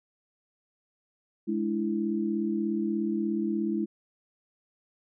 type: tone cluster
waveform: sine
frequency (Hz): 210.5 / 294 / 330.8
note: G#3 / D4 / E4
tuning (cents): +24 / +2 / +6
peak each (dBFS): -29 / -35 / -29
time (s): 1.47-3.86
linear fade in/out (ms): 20
effects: none